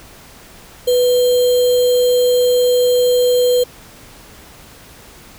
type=tone with sample-and-hold; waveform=sine; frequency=493.9 Hz; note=B4; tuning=in tune; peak=-10 dBFS; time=0.87-3.64 s; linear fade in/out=10 ms; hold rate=3675 Hz; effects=pink hiss -41 dBFS RMS until 5.38 s